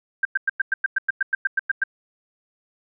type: tone bursts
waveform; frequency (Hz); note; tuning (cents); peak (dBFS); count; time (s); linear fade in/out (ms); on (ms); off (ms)
sine; 1578; G6; +11; -16; 14; 0.23-1.838; 5; 22; 100
effects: none